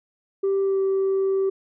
sine tone with pitch glide, 391.1 to 386.6 Hz, G4 to G4, -4 to -24 cents, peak -17 dBFS, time 0.43-1.5 s, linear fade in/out 10 ms, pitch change -20 cents, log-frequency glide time 0.62-0.8 s, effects tanh soft clip ceiling -17 dBFS

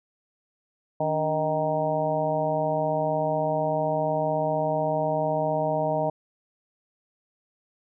harmonic tone with a mistuned harmonic, 155.8 Hz, D#3, 3 cents sharp, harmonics 1 / 2 / 3 / 4 / 5 / 6, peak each -31 / -34 / -33 / -25 / -30 / -32 dBFS, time 1-6.1 s, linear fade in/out 5 ms, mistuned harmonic 2, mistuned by -120 cents, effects none

